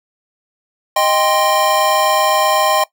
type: chord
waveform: square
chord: C minor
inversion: first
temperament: equal with one note detuned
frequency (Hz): 622.3 / 791.3 / 1046.5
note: Eb5 / G5 / C6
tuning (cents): 0 / +16 / 0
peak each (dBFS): -17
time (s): 0.96-2.84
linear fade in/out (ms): 5
effects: noise-tail reverb RT60 0.1 s tail -19 dB re dry